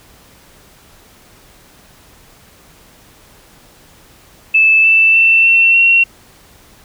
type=tone with pitch steps; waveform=sine; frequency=2625 / 2651 / 2677 / 2703 / 2730 Hz; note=E7 / E7 / E7 / E7 / F7; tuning=-8 / +9 / +26 / +43 / -40 cents; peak=-6 dBFS; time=4.54-6.04 s; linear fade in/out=10 ms; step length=300 ms; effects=pink hiss -45 dBFS RMS until 6.84 s